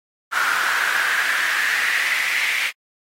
brown noise with high-pass filter sweep, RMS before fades -21 dBFS, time 0.31-2.72 s, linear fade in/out 50 ms, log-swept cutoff 1400 to 2200 Hz, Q 5.8, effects AAC 48 kbps

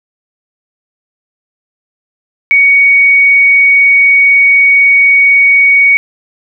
sine tone, 2239 Hz, C#7, 17 cents sharp, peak -3 dBFS, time 2.51-5.97 s, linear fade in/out 0 ms, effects none

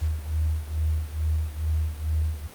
sine beating tone pair, 77.2 / 79.5 Hz, D#2 / D#2, -13 / +38 cents, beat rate 2.3 Hz, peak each -25 / -28 dBFS, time 0.01-2.48 s, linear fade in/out 20 ms, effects pink hiss -46 dBFS RMS until 2.54 s + Opus 48 kbps

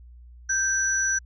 sine tone pair together, 1568 / 5907 Hz, G6 / F#8, 0 / -4 cents, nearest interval octave + major seventh, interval 2296 cents, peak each -24 dBFS, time 0.49-1.19 s, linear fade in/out 10 ms, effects added 60 Hz sine -44 dBFS peak until 1.25 s

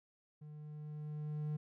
triangle tone with level ramp, 150.8 Hz, D3, 46 cents sharp, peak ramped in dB -47 to -33 dBFS, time 0.41-1.57 s, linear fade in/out 10 ms, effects none

